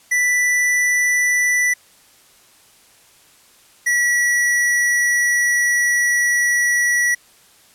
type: tone pair in turn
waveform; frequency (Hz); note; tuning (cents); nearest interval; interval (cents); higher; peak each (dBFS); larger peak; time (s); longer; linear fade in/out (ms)
square; 1975.5 / 1938.2; B6 / B6; 0 / -33; unison; 33; first; -15; neither; 0.11-1.74 / 3.86-7.15; second; 10
effects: white hiss -51 dBFS RMS until 7.74 s + low-pass 12000 Hz 12 dB/octave